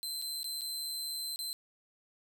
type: tone with dropouts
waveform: sawtooth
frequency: 4088 Hz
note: C8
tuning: 41 cents flat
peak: -33 dBFS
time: 0.03-1.53 s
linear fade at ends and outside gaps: 0 ms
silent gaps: 0.216-0.222 / 0.431-0.443 / 0.61-0.617 / 1.36-1.39 s
effects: none